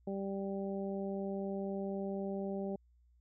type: harmonic tone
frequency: 196 Hz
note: G3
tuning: in tune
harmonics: 1 / 2 / 3 / 4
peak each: -38 / -40 / -43 / -49 dBFS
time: 0.07-2.76 s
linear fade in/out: 5 ms
effects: added 60 Hz sine -64 dBFS peak until 3.2 s